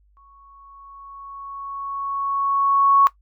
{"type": "tone with exponential growth", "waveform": "sine", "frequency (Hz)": 1108.7, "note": "C#6", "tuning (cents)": 0, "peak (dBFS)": -10, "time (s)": [0.17, 3.07], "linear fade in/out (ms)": 0, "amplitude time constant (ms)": 630, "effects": ["noise-tail reverb RT60 0.1 s tail -17 dB re dry", "added 50 Hz sine -55 dBFS peak until 3.21 s"]}